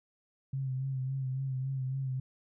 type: tone with vibrato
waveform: sine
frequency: 132.5 Hz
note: C3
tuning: 22 cents sharp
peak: -31 dBFS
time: 0.53-2.2 s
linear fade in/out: 5 ms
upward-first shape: sine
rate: 3.6 Hz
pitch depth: 41 cents each way
effects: none